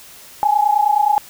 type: tone pair together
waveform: sine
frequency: 820.4 / 850 Hz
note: G#5 / G#5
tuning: -21 / +40 cents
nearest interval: minor second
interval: 61 cents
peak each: -15 dBFS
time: 0.43-1.18 s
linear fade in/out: 0 ms
effects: white hiss -41 dBFS RMS until 1.29 s